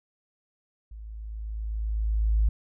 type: tone with level ramp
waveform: sine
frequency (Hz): 53.9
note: A1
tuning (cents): -35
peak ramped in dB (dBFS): -39 to -17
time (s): 0.91-2.49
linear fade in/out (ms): 5
effects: tanh soft clip ceiling -14 dBFS